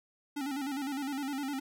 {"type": "tone with vibrato", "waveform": "square", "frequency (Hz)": 277.2, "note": "C#4", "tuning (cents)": 0, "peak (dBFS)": -34, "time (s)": [0.36, 1.6], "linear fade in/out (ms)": 10, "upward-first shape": "square", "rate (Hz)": 9.8, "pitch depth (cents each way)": 78, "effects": []}